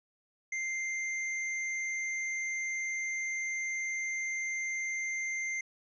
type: tone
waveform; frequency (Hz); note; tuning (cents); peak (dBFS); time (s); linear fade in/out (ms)
square; 2093; C7; 0; -33; 0.52-5.61; 5
effects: resampled to 16000 Hz